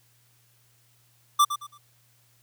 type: tone with echo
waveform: square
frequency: 1174.7 Hz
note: D6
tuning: in tune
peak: -16 dBFS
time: 1.39-1.45 s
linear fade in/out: 10 ms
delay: 110 ms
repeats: 3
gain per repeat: -11 dB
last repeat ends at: 1.78 s
effects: added 119 Hz sine -64 dBFS peak until 2.42 s + white hiss -64 dBFS RMS until 2.42 s